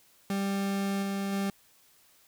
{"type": "tone with level steps", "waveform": "40% pulse", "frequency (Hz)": 197.2, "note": "G3", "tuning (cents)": 11, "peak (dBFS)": [-27, -29, -27], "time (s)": [0.3, 1.5], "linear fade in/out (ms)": 2, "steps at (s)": [1.02, 1.32], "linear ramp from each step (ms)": 10, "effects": ["white hiss -62 dBFS RMS until 2.27 s"]}